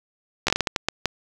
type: slowing click train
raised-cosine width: 0.2 ms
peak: -3 dBFS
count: 10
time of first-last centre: 0.47-1.057 s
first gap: 13 ms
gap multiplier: 1.38
effects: 7-bit